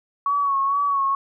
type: tone with vibrato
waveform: sine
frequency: 1117 Hz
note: C#6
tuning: 13 cents sharp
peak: -18 dBFS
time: 0.26-1.15 s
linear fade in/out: 2 ms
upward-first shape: sine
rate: 2.2 Hz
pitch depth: 42 cents each way
effects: none